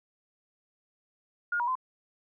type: tone with pitch steps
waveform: sine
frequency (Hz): 1425 / 959 / 1028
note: F6 / A#5 / C6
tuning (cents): +34 / +49 / -31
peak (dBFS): -26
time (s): 1.52-1.754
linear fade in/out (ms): 5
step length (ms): 78
effects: none